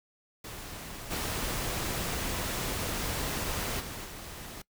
pink noise with level steps, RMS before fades -42 / -33 / -40 / -43 dBFS, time 0.44-4.62 s, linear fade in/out 5 ms, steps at 1.1 / 3.79 / 4.04 s, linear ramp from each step 20 ms, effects noise-tail reverb RT60 0.1 s tail -22 dB re dry

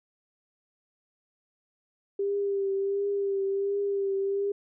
sine tone with vibrato, 396.6 Hz, G4, 20 cents sharp, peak -25 dBFS, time 2.19-4.52 s, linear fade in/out 5 ms, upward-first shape triangle, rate 1.4 Hz, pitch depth 33 cents each way, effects none

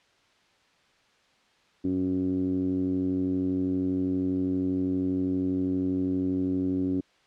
10% pulse tone with low-pass filter, 92.5 Hz, F#2, in tune, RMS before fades -27 dBFS, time 1.84-7.01 s, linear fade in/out 10 ms, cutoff 300 Hz, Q 6.1, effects white hiss -63 dBFS RMS until 7.26 s + low-pass 4000 Hz 12 dB/octave

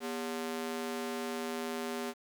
sawtooth ring-modulated tone, 323.1 Hz, E4, 35 cents flat, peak -28 dBFS, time 0-2.14 s, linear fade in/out 50 ms, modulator 81 Hz, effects 10-bit

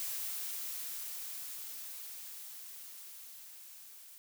blue noise with level ramp, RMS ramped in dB -38 to -54 dBFS, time 0-4.18 s, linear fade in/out 0 ms, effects none

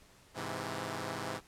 5% pulse chord, Ab augmented, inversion none, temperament equal, 103.83 / 130.81 / 164.81 Hz, Ab2 / C3 / E3, 0 / 0 / 0 cents, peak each -30 dBFS, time 0.34-1.41 s, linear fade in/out 50 ms, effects pink hiss -61 dBFS RMS until 1.47 s + low-pass 11000 Hz 12 dB/octave

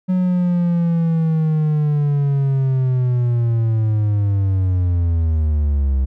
triangle linear sweep, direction down, 185 to 65 Hz, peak -12 dBFS, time 0.08-6.06 s, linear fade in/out 20 ms, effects none

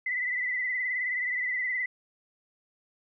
sine tone with vibrato, 2000 Hz, B6, 21 cents sharp, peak -27 dBFS, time 0.06-1.86 s, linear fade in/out 5 ms, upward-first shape triangle, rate 19 Hz, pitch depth 63 cents each way, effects none

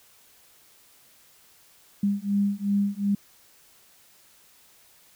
sine beating tone pair, 200 / 202.7 Hz, G3 / G#3, +35 / -42 cents, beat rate 2.7 Hz, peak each -25 dBFS, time 2.03-3.15 s, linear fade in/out 5 ms, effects white hiss -57 dBFS RMS until 5.15 s

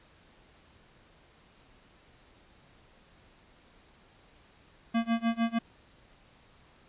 square tone with tremolo, 230 Hz, A#3, 23 cents flat, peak -24 dBFS, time 4.94-5.59 s, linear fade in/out 10 ms, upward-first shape sine, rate 6.6 Hz, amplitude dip 95%, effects pink hiss -60 dBFS RMS until 6.88 s + resampled to 8000 Hz

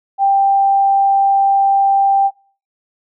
sine tone, 788 Hz, G5, 9 cents sharp, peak -9 dBFS, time 0.18-2.31 s, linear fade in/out 50 ms, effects noise-tail reverb RT60 0.4 s tail -22 dB re dry

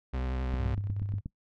40% pulse tone with vibrato, 64.1 Hz, C2, 35 cents flat, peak -29 dBFS, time 0.13-0.75 s, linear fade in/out 10 ms, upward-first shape triangle, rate 11 Hz, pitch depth 40 cents each way
click train, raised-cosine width 5 ms, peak -24 dBFS, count 7, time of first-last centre 0.54-1.259 s, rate 8.34 Hz
sine tone with tremolo, 100.4 Hz, G2, 42 cents sharp, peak -29 dBFS, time 0.59-1.21 s, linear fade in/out 20 ms, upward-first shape square, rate 16 Hz, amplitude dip 40%
effects noise-tail reverb RT60 0.1 s tail -22 dB re dry + low-pass 3000 Hz 12 dB/octave

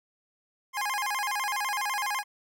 25% pulse tone with vibrato, 932.3 Hz, A#5, in tune, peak -24 dBFS, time 0.73-2.24 s, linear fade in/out 50 ms, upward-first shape square, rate 12 Hz, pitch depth 210 cents each way, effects none

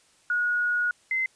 sine tone pair in turn, 1450 / 2063 Hz, F#6 / C7, -35 / -25 cents, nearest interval tritone, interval 610 cents, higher second, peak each -22 / -23 dBFS, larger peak first, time 0.3-0.91 / 1.11-1.26 s, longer first, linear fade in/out 2 ms, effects white hiss -61 dBFS RMS until 1.35 s + resampled to 22050 Hz

